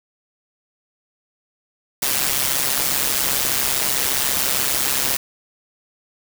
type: noise with amplitude modulation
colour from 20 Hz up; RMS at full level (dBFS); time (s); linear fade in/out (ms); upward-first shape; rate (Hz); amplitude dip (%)
white; -17; 2.02-5.17; 5; sine; 135; 75
effects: none